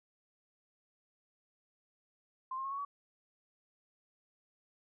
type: tone with pitch steps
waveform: sine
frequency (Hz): 1044 / 1065.9 / 1088.3 / 1111.2 / 1134.6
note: C6 / C6 / C#6 / C#6 / C#6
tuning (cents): -4 / +32 / -32 / +4 / +40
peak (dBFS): -36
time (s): 2.51-2.85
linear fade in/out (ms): 5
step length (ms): 68
effects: none